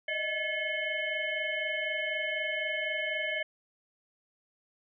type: tone cluster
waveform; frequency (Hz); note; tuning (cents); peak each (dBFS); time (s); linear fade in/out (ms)
sine; 609 / 633 / 1717 / 2170 / 3057; D#5 / D#5 / A6 / C#7 / G7; -37 / +30 / -43 / -37 / -44; -39 / -39 / -36 / -33 / -39; 0.08-3.43; 5
effects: none